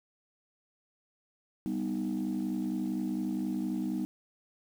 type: chord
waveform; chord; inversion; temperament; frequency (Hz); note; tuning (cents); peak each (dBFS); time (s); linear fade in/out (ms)
sine; G augmented; none; equal; 196 / 246.9 / 311.1; G3 / B3 / D#4; 0 / 0 / 0; -33; 1.66-4.05; 0
effects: tanh soft clip ceiling -25 dBFS + 9-bit